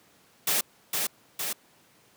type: noise with echo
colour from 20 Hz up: white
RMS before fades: -25 dBFS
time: 0.47-0.61 s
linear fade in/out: 5 ms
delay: 460 ms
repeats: 2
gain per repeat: -3 dB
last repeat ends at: 1.53 s
effects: pink hiss -60 dBFS RMS until 2.16 s + high-pass 150 Hz 12 dB/octave